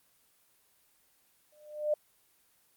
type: tone with exponential growth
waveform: sine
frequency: 601 Hz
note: D5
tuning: 40 cents sharp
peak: -23 dBFS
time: 1.52-1.94 s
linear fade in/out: 5 ms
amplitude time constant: 90 ms
effects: white hiss -68 dBFS RMS until 2.76 s + Opus 24 kbps